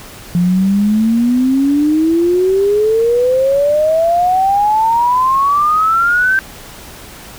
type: exponential sweep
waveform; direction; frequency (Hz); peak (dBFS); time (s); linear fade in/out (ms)
sine; up; 172.4 to 1572; -9; 0.35-6.39; 0
effects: pink hiss -34 dBFS RMS until 7.38 s